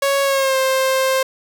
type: tone with pitch glide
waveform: sawtooth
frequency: 554.4 to 527.2 Hz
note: C#5 to C5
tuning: 0 to +13 cents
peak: -11 dBFS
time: 0.02-1.23 s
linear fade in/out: 5 ms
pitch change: -87 cents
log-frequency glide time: 0.23-0.57 s
effects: none